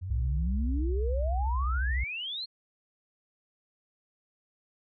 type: exponential sweep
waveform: sine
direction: up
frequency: 86 to 4326 Hz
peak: -33 dBFS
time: 0.01-2.46 s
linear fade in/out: 20 ms
type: tone with vibrato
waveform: sine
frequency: 64 Hz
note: C2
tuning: 38 cents flat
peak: -26 dBFS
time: 0.1-2.04 s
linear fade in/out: 5 ms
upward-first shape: triangle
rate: 14 Hz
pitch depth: 190 cents each way
effects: none